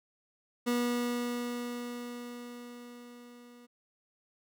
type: tone with level ramp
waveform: 30% pulse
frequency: 241.9 Hz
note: B3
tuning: 36 cents flat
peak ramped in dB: -24 to -50 dBFS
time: 0.66-3.67 s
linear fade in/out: 20 ms
effects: none